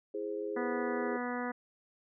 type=chord; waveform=sine; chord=E augmented; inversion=none; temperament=equal; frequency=329.6 / 415.3 / 523.3 Hz; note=E4 / G#4 / B#4; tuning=0 / 0 / 0 cents; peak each=-41 / -36 / -41 dBFS; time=0.14-1.17 s; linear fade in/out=5 ms
type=harmonic tone; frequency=245.6 Hz; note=B3; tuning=9 cents flat; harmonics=1 / 2 / 3 / 4 / 5 / 6 / 7 / 8; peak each=-37 / -40 / -42 / -43 / -44 / -45 / -45 / -46 dBFS; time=0.56-1.52 s; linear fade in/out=10 ms
effects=none